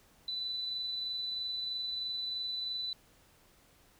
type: tone with amplitude modulation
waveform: sine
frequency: 3988 Hz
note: B7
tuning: 16 cents sharp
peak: -33 dBFS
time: 0.28-2.93 s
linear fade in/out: 2 ms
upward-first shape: sine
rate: 23.1 Hz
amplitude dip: 25%
effects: pink hiss -64 dBFS RMS until 3.99 s